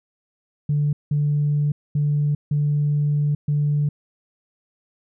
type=tone bursts at uneven times; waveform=sine; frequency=146.83 Hz; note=D3; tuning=in tune; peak=-16 dBFS; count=5; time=0.69-0.93 / 1.11-1.72 / 1.95-2.35 / 2.51-3.35 / 3.48-3.89 s; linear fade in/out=5 ms; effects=tanh soft clip ceiling -13 dBFS